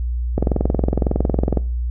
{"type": "click train", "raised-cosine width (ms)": 2, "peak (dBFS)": -4, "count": 27, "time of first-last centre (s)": [0.38, 1.573], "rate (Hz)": 21.8, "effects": ["noise-tail reverb RT60 0.4 s tail -20 dB re dry", "added 60 Hz sine -19 dBFS peak until 1.9 s"]}